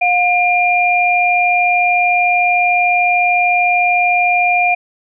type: tone pair together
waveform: sine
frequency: 713.5 / 2400 Hz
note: F5 / D7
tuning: +37 / +37 cents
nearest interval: octave + major sixth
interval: 2100 cents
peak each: -13 / -13 dBFS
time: 0.01-4.75 s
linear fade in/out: 10 ms
effects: none